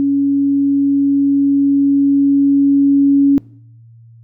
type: tone with level ramp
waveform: sine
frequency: 279.6 Hz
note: C#4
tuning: 15 cents sharp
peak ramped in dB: -11 to -7 dBFS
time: 0-3.38 s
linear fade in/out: 0 ms
effects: noise-tail reverb RT60 0.6 s tail -22 dB re dry + added 115 Hz sine -39 dBFS peak until 4.23 s